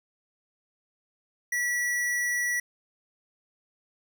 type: tone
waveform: square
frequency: 1944 Hz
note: B6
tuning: 28 cents flat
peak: -26 dBFS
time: 1.52-2.6 s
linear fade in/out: 5 ms
effects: none